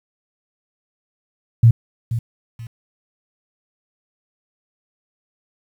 sine tone with echo, 115.6 Hz, A#2, 14 cents flat, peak -6 dBFS, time 1.63-1.71 s, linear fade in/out 5 ms, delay 480 ms, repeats 2, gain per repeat -12 dB, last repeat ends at 2.67 s, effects 8-bit

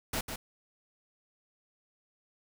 pink noise with echo, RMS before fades -33 dBFS, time 0.13-0.21 s, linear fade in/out 5 ms, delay 150 ms, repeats 1, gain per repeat -6 dB, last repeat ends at 0.36 s, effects none

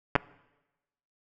clicks, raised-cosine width 0.5 ms, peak -6 dBFS, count 2, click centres 0.154 / 0.161 s, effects noise-tail reverb RT60 1.0 s tail -21 dB re dry

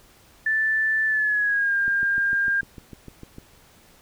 sine tone with pitch glide, 1760 to 1604.6 Hz, A6 to G6, 0 to +40 cents, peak -19 dBFS, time 0.46-2.61 s, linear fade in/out 5 ms, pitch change -160 cents, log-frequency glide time 1.06-1.75 s
click train, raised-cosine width 3 ms, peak -26 dBFS, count 11, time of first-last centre 1.88-3.384 s, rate 6.65 Hz
effects pink hiss -54 dBFS RMS until 4.01 s

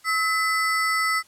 square ring-modulated tone, 1650 Hz, G#6, 12 cents flat, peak -18 dBFS, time 0.04-1.23 s, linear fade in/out 50 ms, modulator 356 Hz, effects white hiss -56 dBFS RMS until 1.27 s + low-pass 11000 Hz 12 dB/octave

